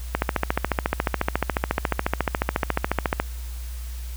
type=click train; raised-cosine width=0.5 ms; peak=-5 dBFS; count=44; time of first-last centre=0.15-3.2 s; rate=14.1 Hz; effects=added 60 Hz sine -30 dBFS peak until 4.16 s + white hiss -45 dBFS RMS until 4.16 s